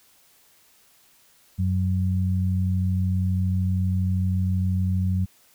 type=tone pair together; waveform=sine; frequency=92.6 / 185.33 Hz; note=F#2 / F#3; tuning=+2 / +3 cents; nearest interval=octave; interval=1201 cents; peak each=-21 / -26 dBFS; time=1.58-5.26 s; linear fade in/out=20 ms; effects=white hiss -58 dBFS RMS until 5.54 s